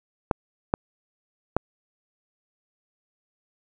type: clicks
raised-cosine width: 1 ms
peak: -6 dBFS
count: 3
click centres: 0.312 / 0.739 / 1.566 s
effects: none